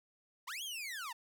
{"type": "linear two-way sweep", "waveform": "sawtooth", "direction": "up then down", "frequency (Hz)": [859, 3362, 859], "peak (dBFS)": -37, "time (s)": [0.47, 1.13], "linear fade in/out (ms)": 10, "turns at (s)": 0.63, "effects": []}